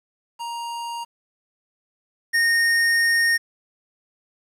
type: tone pair in turn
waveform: square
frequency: 938 / 1845.9 Hz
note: A#5 / A#6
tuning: +11 / -18 cents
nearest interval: octave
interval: 1171 cents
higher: second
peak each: -29 / -17 dBFS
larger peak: second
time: 0.39-1.05 / 2.33-3.38 s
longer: second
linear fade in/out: 20 ms
effects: low-pass 11000 Hz 12 dB/octave + 9-bit